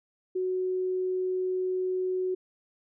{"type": "tone", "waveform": "sine", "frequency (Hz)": 370, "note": "F#4", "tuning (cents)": 0, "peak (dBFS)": -26, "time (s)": [0.35, 2.35], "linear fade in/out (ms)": 10, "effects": []}